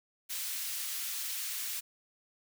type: high-pass noise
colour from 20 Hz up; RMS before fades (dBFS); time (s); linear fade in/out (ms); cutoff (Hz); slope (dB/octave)
white; -37; 0.29-1.81; 20; 1900; 12
effects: none